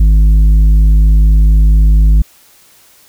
sine tone with tanh clipping, 52.1 Hz, G#1, 6 cents sharp, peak -5 dBFS, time 0-2.22 s, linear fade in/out 5 ms, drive 7 dB, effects white hiss -45 dBFS RMS until 3.08 s

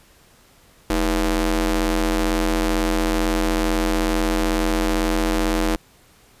sawtooth ring-modulated tone, 178.1 Hz, F3, 34 cents sharp, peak -11 dBFS, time 0.9-5.76 s, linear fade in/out 2 ms, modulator 137 Hz, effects pink hiss -53 dBFS RMS until 6.4 s + resampled to 32000 Hz

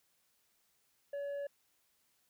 triangle tone with tanh clipping, 567 Hz, C#5, 39 cents sharp, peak -38 dBFS, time 1.13-1.47 s, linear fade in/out 5 ms, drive 9 dB, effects white hiss -75 dBFS RMS until 2.29 s

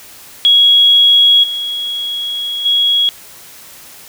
sine tone with level steps, 3322 Hz, G#7, in tune, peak -5 / -17 / -9 dBFS, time 0.45-3.09 s, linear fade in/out 0 ms, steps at 1.43 / 2.65 s, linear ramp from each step 10 ms, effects white hiss -37 dBFS RMS until 4.08 s

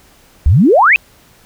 sine exponential sweep, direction up, 62.7 to 2700 Hz, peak -5 dBFS, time 0.46-0.96 s, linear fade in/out 0 ms, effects pink hiss -47 dBFS RMS until 1.45 s

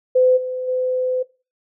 sine tone with level steps, 509 Hz, C5, 48 cents flat, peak -11 / -23 / -18 dBFS, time 0.15-1.23 s, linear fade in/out 10 ms, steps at 0.36 / 0.67 s, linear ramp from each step 20 ms, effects noise-tail reverb RT60 0.3 s tail -19 dB re dry

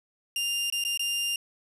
sawtooth tone with dropouts, 2800 Hz, F7, 4 cents sharp, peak -23 dBFS, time 0.36-1.36 s, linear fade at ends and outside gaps 2 ms, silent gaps 0.701-0.724 / 0.839-0.849 / 0.975-0.994 s, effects resampled to 32000 Hz + 9-bit

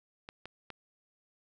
clicks, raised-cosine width 0.3 ms, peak -27 dBFS, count 3, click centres 0.289 / 0.456 / 0.703 s, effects none

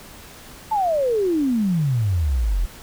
sine exponential sweep, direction down, 900 to 39.74 Hz, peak -17 dBFS, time 0.71-2.66 s, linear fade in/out 10 ms, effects pink hiss -42 dBFS RMS until 2.82 s

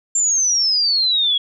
sine exponential sweep, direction down, 7370 to 3300 Hz, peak -14 dBFS, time 0.15-1.38 s, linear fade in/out 5 ms, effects none

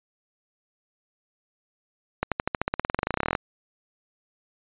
accelerating click train, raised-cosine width 0.5 ms, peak -8 dBFS, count 25, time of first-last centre 2.23-3.352 s, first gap 87 ms, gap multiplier 0.94, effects resampled to 8000 Hz

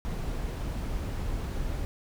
brown noise, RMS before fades -32 dBFS, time 0.05-1.85 s, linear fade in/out 0 ms, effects none

